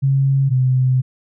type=tone pair in turn; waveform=sine; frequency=136.3 / 128.65 Hz; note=C#3 / C3; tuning=-29 / -29 cents; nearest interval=minor second; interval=100 cents; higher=first; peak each=-12 / -12 dBFS; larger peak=neither; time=0.02-0.5 / 0.5-1.02 s; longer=second; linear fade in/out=20 ms; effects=none